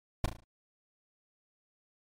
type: noise with echo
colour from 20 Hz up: brown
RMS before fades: -20 dBFS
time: 0.24-0.26 s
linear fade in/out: 5 ms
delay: 36 ms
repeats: 5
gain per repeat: -7 dB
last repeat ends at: 0.44 s
effects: MP3 64 kbps